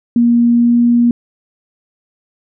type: tone with pitch glide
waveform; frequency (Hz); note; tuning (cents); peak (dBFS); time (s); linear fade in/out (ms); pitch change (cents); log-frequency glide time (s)
sine; 236.9 to 238.3; A#3 to A#3; +28 to +38; -7; 0.16-1.11; 2; +10; 0.52-0.78
effects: none